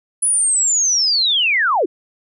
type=linear sweep; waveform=sine; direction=down; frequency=10090 to 293.7 Hz; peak=-13 dBFS; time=0.22-1.86 s; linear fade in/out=10 ms; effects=none